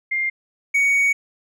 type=tone pair in turn; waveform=sine / triangle; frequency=2110 / 2239 Hz; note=C7 / C#7; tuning=+14 / +17 cents; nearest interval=minor second; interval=103 cents; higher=second; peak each=-19 / -13 dBFS; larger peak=second; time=0.11-0.3 / 0.74-1.13 s; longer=second; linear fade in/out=10 ms; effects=none

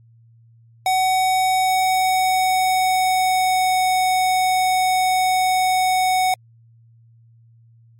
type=tone with pitch glide; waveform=square; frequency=750 to 743.5 Hz; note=F#5 to F#5; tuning=+23 to +8 cents; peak=-16 dBFS; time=0.86-6.34 s; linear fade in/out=2 ms; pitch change=-15 cents; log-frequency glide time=1.63-3.77 s; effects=added 115 Hz sine -48 dBFS peak until 7.99 s + MP3 64 kbps

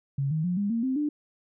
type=tone with pitch steps; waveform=sine; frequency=138.4 / 157.15 / 178.45 / 202.6 / 230.1 / 261.3 / 296.7 Hz; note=C#3 / D#3 / F3 / G#3 / A#3 / C4 / D4; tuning=-2 / +18 / +38 / -43 / -22 / -2 / +18 cents; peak=-24 dBFS; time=0.18-1.09 s; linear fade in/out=5 ms; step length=130 ms; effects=none

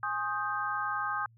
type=chord; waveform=sine; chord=Ab major seventh; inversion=none; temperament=equal with one note detuned; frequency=830.6 / 1072.8 / 1244.5 / 1568 Hz; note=Ab5 / C6 / Eb6 / G6; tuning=0 / +43 / 0 / 0 cents; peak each=-37 / -38 / -33 / -35 dBFS; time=0.03-1.26 s; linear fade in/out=2 ms; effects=added 114 Hz sine -57 dBFS peak until 1.37 s

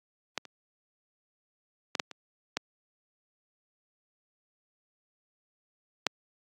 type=clicks; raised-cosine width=0.2 ms; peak=-12 / -28 / -12 / -8 / -24 / -11 / -6 dBFS; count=7; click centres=0.377 / 0.453 / 1.952 / 1.998 / 2.113 / 2.57 / 6.067 s; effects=high-pass 200 Hz 12 dB/octave + AAC 64 kbps

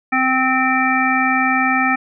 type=harmonic tone; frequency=260 Hz; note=C4; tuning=11 cents flat; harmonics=1 / 3 / 5 / 7 / 9; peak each=-20 / -20 / -20 / -20 / -20 dBFS; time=0.12-1.96 s; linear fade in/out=10 ms; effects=none

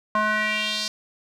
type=tone with band-pass filter sweep; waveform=square; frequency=213.3 Hz; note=G#3; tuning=46 cents sharp; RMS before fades=-24 dBFS; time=0.15-0.88 s; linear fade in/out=2 ms; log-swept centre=1100 to 5000 Hz; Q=2.9; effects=none

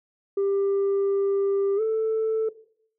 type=tone with pitch glide; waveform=sine; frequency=395.8 to 441.7 Hz; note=G4 to A4; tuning=+17 to +7 cents; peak=-19 dBFS; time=0.37-2.49 s; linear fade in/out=5 ms; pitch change=+190 cents; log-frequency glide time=1.76-1.81 s; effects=noise-tail reverb RT60 0.6 s tail -18 dB re dry + tanh soft clip ceiling -19 dBFS

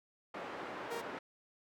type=band-pass noise; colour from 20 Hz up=pink; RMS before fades=-44 dBFS; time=0.34-1.19 s; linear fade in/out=5 ms; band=340 to 1700 Hz; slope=12 dB/octave
type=tone; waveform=sawtooth; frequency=466.2 Hz; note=A#4; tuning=in tune; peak=-36 dBFS; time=0.9-1.02 s; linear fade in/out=20 ms
effects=none

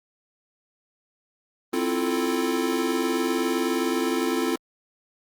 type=chord; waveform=square; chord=F major seventh; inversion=second; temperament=equal; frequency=261.6 / 329.6 / 349.2 / 440 Hz; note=C4 / E4 / F4 / A4; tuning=0 / 0 / 0 / 0 cents; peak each=-28 / -29 / -29 / -30 dBFS; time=1.73-4.56 s; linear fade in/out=5 ms; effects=Opus 32 kbps

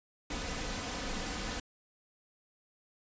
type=noise with comb filter; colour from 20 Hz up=pink; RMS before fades=-37 dBFS; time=0.3-1.6 s; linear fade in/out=5 ms; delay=4 ms; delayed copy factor=+0.55; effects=resampled to 16000 Hz

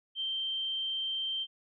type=tone; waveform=sine; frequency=3136 Hz; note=G7; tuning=in tune; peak=-31 dBFS; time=0.15-1.47 s; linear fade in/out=50 ms; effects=none

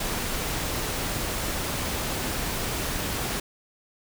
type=noise; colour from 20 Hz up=pink; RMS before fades=-29 dBFS; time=0-3.4 s; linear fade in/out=5 ms; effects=none

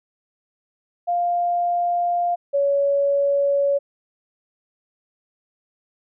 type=tone pair in turn; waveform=sine; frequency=700 / 562.4 Hz; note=F5 / C#5; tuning=+4 / +25 cents; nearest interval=major third; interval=379 cents; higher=first; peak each=-18 / -16 dBFS; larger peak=second; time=1.07-2.36 / 2.53-3.79 s; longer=first; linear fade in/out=20 ms; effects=none

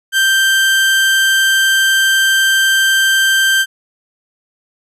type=tone; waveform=30% pulse; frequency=1568 Hz; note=G6; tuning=in tune; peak=-7 dBFS; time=0.12-3.66 s; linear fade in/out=50 ms; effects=resampled to 32000 Hz

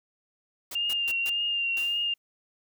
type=noise bursts; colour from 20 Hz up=white; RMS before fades=-38 dBFS; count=4; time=0.71-1.298 s; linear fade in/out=5 ms; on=42 ms; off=140 ms
type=tone with vibrato; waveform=sine; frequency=2794 Hz; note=F7; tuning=in tune; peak=-25 dBFS; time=0.75-2.14 s; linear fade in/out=5 ms; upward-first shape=triangle; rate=1.8 Hz; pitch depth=35 cents each way
type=noise with exponential decay; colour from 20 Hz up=white; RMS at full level=-39 dBFS; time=1.77-2.18 s; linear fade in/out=1 ms; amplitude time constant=87 ms
effects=none

